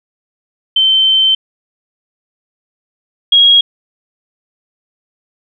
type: tone pair in turn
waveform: sine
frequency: 3095 / 3292 Hz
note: G7 / G#7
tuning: -23 / -16 cents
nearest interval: minor second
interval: 107 cents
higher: second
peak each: -7 / -4 dBFS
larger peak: second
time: 0.76-1.35 / 3.32-3.61 s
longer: first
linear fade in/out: 5 ms
effects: none